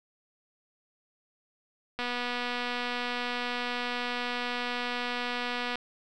click train, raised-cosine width 0.3 ms, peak -17 dBFS, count 920, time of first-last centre 1.99-5.756 s, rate 244 Hz, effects none

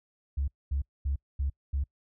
sine tone bursts, 69.4 Hz, C#2, 3 cents sharp, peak -25 dBFS, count 5, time 0.37-1.84 s, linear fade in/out 10 ms, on 110 ms, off 230 ms, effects noise-tail reverb RT60 0.1 s tail -26 dB re dry + tanh soft clip ceiling -22 dBFS

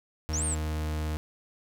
40% pulse tone with pitch glide, 77.78 to 77.15 Hz, D#2 to D#2, 0 to -14 cents, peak -28 dBFS, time 0.29-1.17 s, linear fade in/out 0 ms, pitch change -14 cents, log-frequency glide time 0.42-0.9 s
sine linear two-way sweep, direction up then down, 5270 to 9020 to 7450 Hz, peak -29 dBFS, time 0.33-0.55 s, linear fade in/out 10 ms, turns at 0.45 s
effects none

